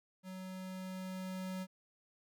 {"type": "tone with level ramp", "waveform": "square", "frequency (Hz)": 186.7, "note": "F#3", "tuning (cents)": 16, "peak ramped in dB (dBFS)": [-45, -39], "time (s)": [0.23, 1.67], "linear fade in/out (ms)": 50, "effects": []}